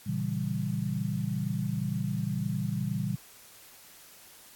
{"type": "chord", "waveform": "sine", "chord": "A# diminished seventh", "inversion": "none", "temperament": "equal", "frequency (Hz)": [116.54, 138.59, 164.81, 196], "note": ["A#2", "C#3", "E3", "G3"], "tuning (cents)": [0, 0, 0, 0], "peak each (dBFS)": [-34, -34, -34, -33], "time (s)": [0.06, 3.16], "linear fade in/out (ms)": 10, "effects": ["white hiss -53 dBFS RMS until 4.55 s", "AAC 64 kbps"]}